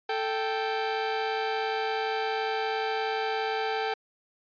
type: tone pair together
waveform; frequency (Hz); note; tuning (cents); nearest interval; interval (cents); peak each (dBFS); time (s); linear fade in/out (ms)
sawtooth; 440.6 / 784; A4 / G5; +2 / 0; minor seventh; 998; -26; 0.09-3.94; 5
effects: resampled to 11025 Hz